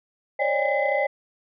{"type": "tone cluster", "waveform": "sine", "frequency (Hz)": [543, 573, 607, 807, 2035], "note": ["C#5", "D5", "D#5", "G#5", "C7"], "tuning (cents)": [-36, -43, -43, -50, -49], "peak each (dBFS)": -26, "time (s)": [0.39, 1.07], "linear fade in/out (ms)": 10, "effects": ["tanh soft clip ceiling -12 dBFS"]}